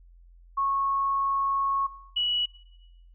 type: tone pair in turn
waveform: sine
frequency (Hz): 1099 / 2934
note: C#6 / F#7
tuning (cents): -15 / -15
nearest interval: octave + perfect fourth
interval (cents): 1700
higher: second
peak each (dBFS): -23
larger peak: neither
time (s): 0.57-1.87 / 2.16-2.46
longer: first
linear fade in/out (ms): 10
effects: noise-tail reverb RT60 1.0 s tail -20 dB re dry + added 43 Hz sine -50 dBFS peak until 3.14 s